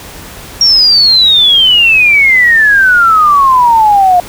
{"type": "exponential sweep", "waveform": "sine", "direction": "down", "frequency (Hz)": [5620, 702], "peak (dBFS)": -3, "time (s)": [0.61, 4.2], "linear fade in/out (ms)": 2, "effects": ["added 50 Hz sine -38 dBFS peak until 4.28 s", "pink hiss -29 dBFS RMS until 4.28 s"]}